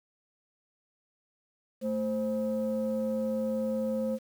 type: tone pair together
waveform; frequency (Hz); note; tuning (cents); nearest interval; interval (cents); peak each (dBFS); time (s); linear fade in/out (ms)
sine; 221.2 / 526; A3 / C5; +9 / +9; octave + minor third; 1500; -29 / -29; 1.81-4.19; 50
effects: tanh soft clip ceiling -23 dBFS + 9-bit